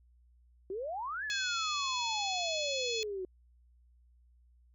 sine exponential two-way sweep, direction up then down, 363.4 to 1760 to 363.4 Hz, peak -35 dBFS, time 0.7-3.25 s, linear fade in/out 2 ms, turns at 1.24 s
harmonic tone, 852 Hz, G#5, 44 cents sharp, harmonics 3 / 4 / 5 / 6 / 7 / 8, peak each -39 / -38 / -39 / -46 / -46 / -44 dBFS, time 1.3-3.03 s, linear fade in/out 0 ms
effects added 60 Hz sine -61 dBFS peak until 4.74 s

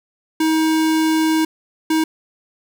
square tone bursts at uneven times, 317.3 Hz, D#4, 34 cents sharp, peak -15 dBFS, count 2, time 0.4-1.45 / 1.9-2.04 s, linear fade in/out 5 ms, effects 7-bit

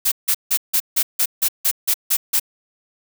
blue noise bursts, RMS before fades -17 dBFS, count 11, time 0.05-2.398 s, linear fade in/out 10 ms, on 68 ms, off 160 ms, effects none

